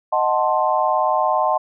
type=chord; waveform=sine; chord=D# diminished seventh; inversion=none; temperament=equal with one note detuned; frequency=622.3 / 740 / 880 / 1049.5 Hz; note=D#5 / F#5 / A5 / C6; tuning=0 / 0 / 0 / +5 cents; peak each=-21 dBFS; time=0.12-1.58 s; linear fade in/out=10 ms; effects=none